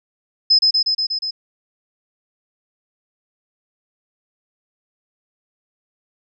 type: tone with echo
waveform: sine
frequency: 5100 Hz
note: D#8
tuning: 42 cents sharp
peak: -9 dBFS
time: 0.5-0.59 s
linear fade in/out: 10 ms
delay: 120 ms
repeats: 6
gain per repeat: -2 dB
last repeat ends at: 1.31 s
effects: none